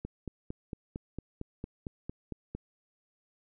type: click train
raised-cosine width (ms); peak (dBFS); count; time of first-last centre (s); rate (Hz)
3; -24; 12; 0.05-2.55; 4.4
effects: none